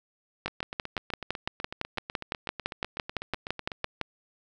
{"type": "two click trains", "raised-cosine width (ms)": 0.3, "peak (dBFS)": [-12, -19], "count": [22, 28], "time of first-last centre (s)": [[0.46, 4.013], [0.48, 3.842]], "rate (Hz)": [5.91, 8.03], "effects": []}